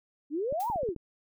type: exponential two-way sweep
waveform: sine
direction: up then down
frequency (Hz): 274.3 to 997 to 307.7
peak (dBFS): -28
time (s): 0.3-0.95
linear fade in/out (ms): 50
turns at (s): 0.69
type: clicks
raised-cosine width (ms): 3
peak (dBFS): -28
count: 6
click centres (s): 0.525 / 0.7 / 0.759 / 0.832 / 0.889 / 0.963
type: noise with exponential decay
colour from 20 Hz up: blue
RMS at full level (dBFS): -41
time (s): 0.6-0.79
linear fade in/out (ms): 2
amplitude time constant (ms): 41
effects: none